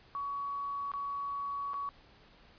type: tone with dropouts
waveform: sine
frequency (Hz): 1125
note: C#6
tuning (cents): +25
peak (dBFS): -34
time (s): 0.15-1.89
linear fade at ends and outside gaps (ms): 0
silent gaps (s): 0.917-0.937 / 1.734-1.741
effects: pink hiss -60 dBFS RMS until 2.58 s + resampled to 11025 Hz